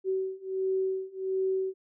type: beating tone pair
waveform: sine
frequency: 379.1 / 380.5 Hz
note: F#4 / F#4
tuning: +42 / +48 cents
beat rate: 1.4 Hz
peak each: -31 / -30 dBFS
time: 0.04-1.74 s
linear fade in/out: 50 ms
effects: none